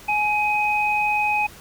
sine tone pair together, 839.3 / 2515 Hz, G#5 / D#7, +18 / +18 cents, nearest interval octave + perfect fifth, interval 1900 cents, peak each -21 dBFS, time 0.08-1.47 s, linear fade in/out 10 ms, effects pink hiss -44 dBFS RMS until 1.6 s

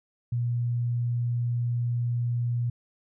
sine tone, 120 Hz, B2, 49 cents flat, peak -24 dBFS, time 0.32-2.7 s, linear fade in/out 5 ms, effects none

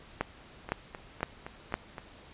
two click trains, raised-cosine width 0.5 ms, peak -13 / -24 dBFS, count 4 / 6, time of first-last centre 0.21-1.741 / 0.69-1.982 s, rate 1.96 / 3.87 Hz, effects pink hiss -53 dBFS RMS until 2.33 s + resampled to 8000 Hz

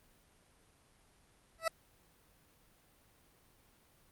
20% pulse tone with exponential growth, 654 Hz, E5, 14 cents flat, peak -22 dBFS, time 1.58-1.68 s, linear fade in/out 5 ms, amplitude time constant 20 ms, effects pink hiss -67 dBFS RMS until 4.11 s + Opus 32 kbps

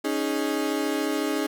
35% pulse chord, C# suspended second, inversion none, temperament equal, 277.2 / 311.1 / 415.3 Hz, C#4 / D#4 / G#4, 0 / 0 / 0 cents, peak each -27 / -26 / -28 dBFS, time 0.04-1.47 s, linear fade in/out 10 ms, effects none

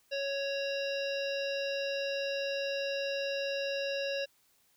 harmonic tone, 554.4 Hz, C#5, in tune, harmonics 1 / 3 / 5 / 7 / 9 / 10, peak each -33 / -42 / -39 / -44 / -46 / -47 dBFS, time 0.11-4.26 s, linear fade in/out 20 ms, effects white hiss -69 dBFS RMS until 4.76 s

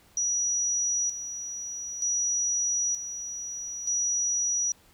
sine tone with tremolo, 5830 Hz, F#8, 26 cents flat, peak -24 dBFS, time 0.17-4.72 s, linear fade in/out 2 ms, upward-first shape square, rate 0.54 Hz, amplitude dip 65%, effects pink hiss -59 dBFS RMS until 4.93 s

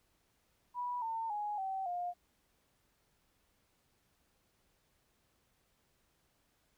sine tone with pitch steps, 979 / 902.9 / 832.8 / 768.1 / 708.4 Hz, B5 / A5 / G#5 / G5 / F5, -15 / +44 / +5 / -35 / +24 cents, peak -35 dBFS, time 0.74-2.14 s, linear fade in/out 50 ms, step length 280 ms, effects pink hiss -75 dBFS RMS until 6.77 s

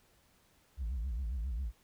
sine tone with vibrato, 60.7 Hz, B1, 29 cents flat, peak -31 dBFS, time 0.77-1.72 s, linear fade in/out 50 ms, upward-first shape sine, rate 7.4 Hz, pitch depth 230 cents each way, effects tanh soft clip ceiling -32 dBFS + pink hiss -68 dBFS RMS until 1.83 s

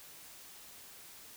silence, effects white hiss -53 dBFS RMS until 1.36 s

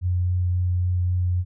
sine tone with vibrato, 89.8 Hz, F2, 49 cents sharp, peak -19 dBFS, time 0.01-1.45 s, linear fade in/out 50 ms, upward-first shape sine, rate 3.7 Hz, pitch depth 9 cents each way, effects none

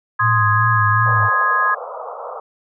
sine chord, Ab major, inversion first, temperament equal, 1046.5 / 1244.5 / 1661.2 Hz, C6 / Eb6 / Ab6, 0 / 0 / 0 cents, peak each -18 dBFS, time 0.19-1.75 s, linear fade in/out 10 ms
sine tone with vibrato, 110 Hz, A2, in tune, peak -17 dBFS, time 0.2-1.3 s, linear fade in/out 50 ms, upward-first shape sine, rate 2.6 Hz, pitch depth 65 cents each way
pink band-pass noise, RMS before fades -30 dBFS, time 1.06-2.4 s, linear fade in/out 2 ms, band 460 to 1300 Hz, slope 96 dB/octave
effects none

